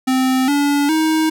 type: tone with pitch steps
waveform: square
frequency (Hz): 259.6 / 286.4 / 315.9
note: C4 / D4 / D#4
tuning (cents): -13 / -43 / +26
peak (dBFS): -14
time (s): 0.07-1.3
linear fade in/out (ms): 10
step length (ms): 410
effects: none